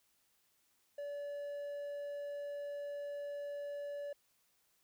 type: tone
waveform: triangle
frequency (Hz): 575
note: D5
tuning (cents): -37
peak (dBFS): -38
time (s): 0.98-4.13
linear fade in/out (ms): 5
effects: white hiss -75 dBFS RMS until 4.83 s